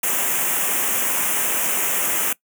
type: band-stop noise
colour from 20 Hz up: white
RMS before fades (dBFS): -21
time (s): 0.03-2.33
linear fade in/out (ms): 5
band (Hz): 3100 to 6200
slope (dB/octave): 48
effects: noise-tail reverb RT60 0.1 s tail -21 dB re dry + high-pass 200 Hz 12 dB/octave